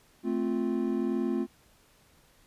triangle chord, F major, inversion first, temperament equal, 220 / 261.6 / 349.2 Hz, A3 / C4 / F4, 0 / 0 / 0 cents, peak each -29 dBFS, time 0.23-1.47 s, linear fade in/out 50 ms, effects pink hiss -62 dBFS RMS until 2.46 s + resampled to 32000 Hz

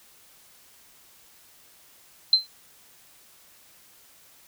sine tone with exponential decay, 4100 Hz, C8, 36 cents flat, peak -10 dBFS, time 2.33-2.47 s, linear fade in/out 2 ms, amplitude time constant 29 ms, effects white hiss -55 dBFS RMS until 4.47 s

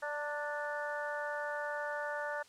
harmonic tone with a mistuned harmonic, 293.7 Hz, D4, in tune, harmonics 2 / 3 / 4 / 5 / 6, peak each -39 / -42 / -46 / -41 / -43 dBFS, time 0.02-2.43 s, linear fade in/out 10 ms, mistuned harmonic 3, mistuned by +23 cents, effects white hiss -61 dBFS RMS until 2.48 s + low-pass 8000 Hz 12 dB/octave

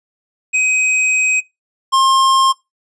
square tone pair in turn, 2520 / 1065.1 Hz, D#7 / C6, +21 / +30 cents, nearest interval octave + minor third, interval 1491 cents, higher first, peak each -12 / -10 dBFS, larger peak second, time 0.53-1.41 / 1.92-2.53 s, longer first, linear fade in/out 20 ms, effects noise-tail reverb RT60 0.2 s tail -21 dB re dry + resampled to 22050 Hz

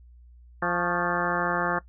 harmonic tone with a mistuned harmonic, 174.61 Hz, F3, in tune, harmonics 1 / 2 / 3 / 4 / 5 / 6 / 7 / 8 / 9 / 10, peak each -33 / -33 / -33 / -33 / -33 / -33 / -33 / -33 / -33 / -33 dBFS, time 0.62-1.79 s, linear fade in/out 5 ms, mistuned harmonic 6, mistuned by +84 cents, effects noise-tail reverb RT60 0.1 s tail -18 dB re dry + added 60 Hz sine -48 dBFS peak until 1.88 s

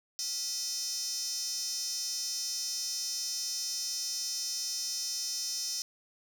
square tone with high-pass filter, 280.1 Hz, C#4, 18 cents sharp, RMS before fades -35 dBFS, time 0.19-5.82 s, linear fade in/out 0 ms, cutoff 5500 Hz, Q 7.1, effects none

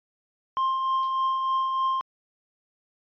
triangle tone with tremolo, 1056 Hz, C6, 16 cents sharp, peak -19 dBFS, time 0.57-2.01 s, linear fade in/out 0 ms, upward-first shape triangle, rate 3.3 Hz, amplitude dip 40%
violet noise with exponential decay, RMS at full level -34 dBFS, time 1.03-1.2 s, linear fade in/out 1 ms, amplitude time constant 35 ms
effects resampled to 11025 Hz

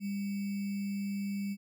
sine tone with sample-and-hold, 199.8 Hz, G3, 33 cents sharp, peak -32 dBFS, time 0-1.57 s, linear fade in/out 50 ms, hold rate 2450 Hz, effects none

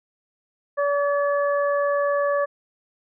harmonic tone, 572 Hz, D5, 46 cents flat, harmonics 1 / 2 / 3, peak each -20 / -26 / -30 dBFS, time 0.77-2.46 s, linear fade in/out 20 ms, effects none

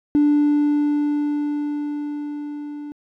triangle tone with level ramp, 293.7 Hz, D4, in tune, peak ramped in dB -9 to -28 dBFS, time 0.15-2.92 s, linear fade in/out 0 ms, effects tanh soft clip ceiling -9 dBFS

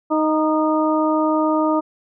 harmonic tone with a mistuned harmonic, 311.1 Hz, D#4, in tune, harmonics 1 / 2 / 3 / 4, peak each -18 / -21 / -23 / -24 dBFS, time 0.1-1.81 s, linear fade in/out 20 ms, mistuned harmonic 4, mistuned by -24 cents, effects none

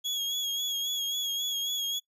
35% pulse tone with vibrato, 3322 Hz, G#7, in tune, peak -27 dBFS, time 0.04-2 s, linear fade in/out 20 ms, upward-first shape sine, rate 3.7 Hz, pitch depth 38 cents each way, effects noise-tail reverb RT60 0.1 s tail -21 dB re dry + resampled to 32000 Hz

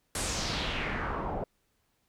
pink noise with low-pass filter sweep, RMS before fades -33 dBFS, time 0.15-1.44 s, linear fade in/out 2 ms, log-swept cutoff 10000 to 640 Hz, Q 2.5, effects pink hiss -74 dBFS RMS until 2.08 s

